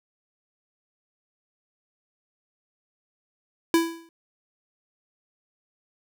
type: tone with exponential decay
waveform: square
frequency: 331.8 Hz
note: E4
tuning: 11 cents sharp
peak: -15 dBFS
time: 3.74-4.09 s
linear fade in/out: 1 ms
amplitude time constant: 75 ms
effects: none